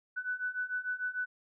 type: beating tone pair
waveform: sine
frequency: 1490 / 1496.7 Hz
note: F#6 / F#6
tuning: +12 / +19 cents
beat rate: 6.7 Hz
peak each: -37 / -35 dBFS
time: 0.16-1.26 s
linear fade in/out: 20 ms
effects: none